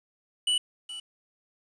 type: tone with echo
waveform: square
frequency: 2959 Hz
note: F#7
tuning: 1 cent flat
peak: -23 dBFS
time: 0.47-0.58 s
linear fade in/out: 5 ms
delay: 420 ms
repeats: 1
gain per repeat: -14 dB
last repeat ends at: 1 s
effects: resampled to 22050 Hz + 9-bit